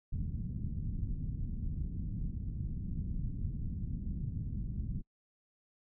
pink low-pass noise, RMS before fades -37 dBFS, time 0.12-5.02 s, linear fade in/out 10 ms, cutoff 200 Hz, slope 24 dB/octave, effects noise-tail reverb RT60 0.1 s tail -25 dB re dry

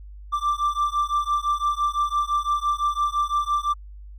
triangle beating tone pair, 1174.7 / 1180.6 Hz, D6 / D6, 0 / +9 cents, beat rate 5.9 Hz, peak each -22 dBFS, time 0.32-3.74 s, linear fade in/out 20 ms, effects added 50 Hz sine -38 dBFS peak until 4.18 s

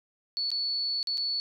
sine tone with dropouts, 4435 Hz, C#8, in tune, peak -27 dBFS, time 0.37-1.4 s, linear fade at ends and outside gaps 0 ms, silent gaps 0.504-0.516 / 1.029-1.072 / 1.173-1.179 s, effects none

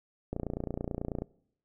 click train, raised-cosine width 2 ms, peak -20 dBFS, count 27, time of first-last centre 0.33-1.22 s, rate 29.2 Hz, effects noise-tail reverb RT60 0.7 s tail -23 dB re dry

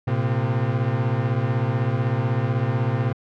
40% pulse beating tone pair, 113.7 / 129.7 Hz, A#2 / C3, -43 / -15 cents, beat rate 16 Hz, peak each -22 dBFS, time 0.07-3.13 s, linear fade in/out 10 ms, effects low-pass 2000 Hz 12 dB/octave

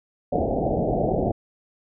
white low-pass noise, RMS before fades -23 dBFS, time 0.32-1.32 s, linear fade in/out 10 ms, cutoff 770 Hz, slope 96 dB/octave, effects none

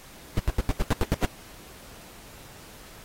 brown noise bursts, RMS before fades -21 dBFS, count 9, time 0.37-1.25 s, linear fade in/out 0 ms, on 24 ms, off 83 ms, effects pink hiss -48 dBFS RMS until 3.04 s + AAC 48 kbps

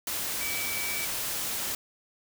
sine tone in noise, 2297 Hz, D7, 39 cents flat, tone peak -34 dBFS, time 0.41-1.05 s, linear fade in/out 2 ms, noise white, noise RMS -32 dBFS, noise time 0.07-1.75 s, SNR -5 dB, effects none

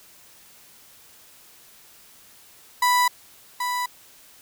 35% pulse tone with echo, 987.8 Hz, B5, in tune, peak -15 dBFS, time 2.82-3.08 s, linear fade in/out 5 ms, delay 780 ms, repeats 1, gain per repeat -7 dB, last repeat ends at 3.86 s, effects white hiss -51 dBFS RMS until 4.41 s

